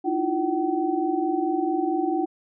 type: tone cluster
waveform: sine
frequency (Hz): 306.2 / 326.2 / 350.7 / 761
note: D#4 / E4 / F4 / F#5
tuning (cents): -28 / -18 / +7 / +48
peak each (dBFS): -27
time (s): 0.04-2.26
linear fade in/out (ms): 20
effects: none